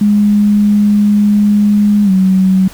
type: tone with pitch glide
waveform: sine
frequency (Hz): 206.9 to 188.64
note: G#3 to F#3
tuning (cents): -6 to +34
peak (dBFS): -6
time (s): 0.01-2.68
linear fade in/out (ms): 5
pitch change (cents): -160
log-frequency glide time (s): 2.04-2.11
effects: pink hiss -35 dBFS RMS until 2.73 s